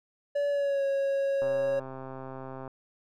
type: tone with pitch glide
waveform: triangle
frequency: 573 to 550.6 Hz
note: D5 to C#5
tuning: -43 to -12 cents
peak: -23 dBFS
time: 0.35-1.8 s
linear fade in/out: 10 ms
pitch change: -69 cents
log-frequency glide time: 0.49-0.84 s
type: click train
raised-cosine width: 1 ms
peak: -27 dBFS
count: 167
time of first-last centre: 1.42-2.678 s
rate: 132 Hz
effects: none